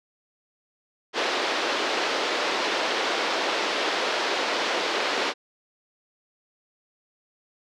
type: band-pass noise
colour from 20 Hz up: pink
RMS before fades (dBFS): -26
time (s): 1.13-5.34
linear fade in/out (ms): 50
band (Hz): 350 to 4900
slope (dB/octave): 24
effects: none